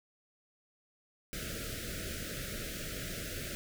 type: band-stop noise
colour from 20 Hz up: pink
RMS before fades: -40 dBFS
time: 1.33-3.55 s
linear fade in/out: 0 ms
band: 660 to 1300 Hz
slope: 96 dB/octave
effects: none